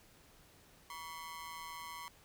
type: ring-modulated tone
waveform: sawtooth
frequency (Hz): 1046.5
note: C6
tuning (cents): 0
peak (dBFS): -38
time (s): 0.9-2.08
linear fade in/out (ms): 0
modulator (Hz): 82
effects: pink hiss -63 dBFS RMS until 2.24 s